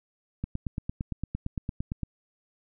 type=click train; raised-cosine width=5 ms; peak=-18 dBFS; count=15; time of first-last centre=0.44-2.033 s; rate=8.79 Hz; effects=none